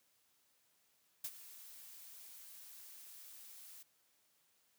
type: noise with ADSR envelope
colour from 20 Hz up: blue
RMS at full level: -40 dBFS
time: 1.24-3.83 s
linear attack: 7 ms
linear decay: 52 ms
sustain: -15 dB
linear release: 8 ms
effects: white hiss -75 dBFS RMS until 4.78 s + high-pass 80 Hz 12 dB/octave